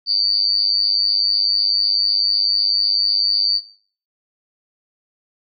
sine tone with amplitude modulation, 4596 Hz, D8, 38 cents flat, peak -10 dBFS, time 0.06-3.61 s, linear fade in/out 50 ms, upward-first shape sine, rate 100 Hz, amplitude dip 100%, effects noise-tail reverb RT60 0.5 s tail -17 dB re dry

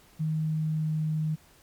sine tone with pitch glide, 156.7 to 155.71 Hz, D#3 to D#3, +13 to +2 cents, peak -25 dBFS, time 0.19-1.36 s, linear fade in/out 20 ms, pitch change -11 cents, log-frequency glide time 0.42-0.95 s, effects pink hiss -58 dBFS RMS until 1.62 s + MP3 96 kbps

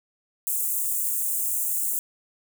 white high-pass noise, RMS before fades -26 dBFS, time 0.47-1.99 s, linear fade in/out 0 ms, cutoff 7300 Hz, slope 48 dB/octave, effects none

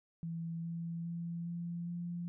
sine tone with pitch steps, 166.1 / 167.84 / 169.59 / 171.36 / 173.15 Hz, E3 / E3 / E3 / F3 / F3, +13 / +31 / +49 / -33 / -15 cents, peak -37 dBFS, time 0.23-2.28 s, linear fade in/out 0 ms, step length 410 ms, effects none

